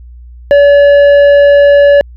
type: tone with tanh clipping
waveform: sine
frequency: 571 Hz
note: D5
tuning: 49 cents flat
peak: -3 dBFS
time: 0.51-2.01 s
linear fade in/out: 0 ms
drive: 8 dB
effects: added 60 Hz sine -29 dBFS peak until 2.16 s